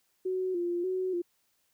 sine tone with vibrato, 360 Hz, F#4, 47 cents flat, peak -28 dBFS, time 0.25-1.22 s, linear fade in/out 10 ms, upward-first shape square, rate 1.7 Hz, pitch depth 57 cents each way, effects white hiss -73 dBFS RMS until 1.73 s

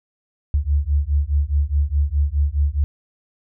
sine beating tone pair, 70 / 74.8 Hz, C#2 / D2, +18 / +32 cents, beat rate 4.8 Hz, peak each -19 dBFS, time 0.54-2.84 s, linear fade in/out 0 ms, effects none

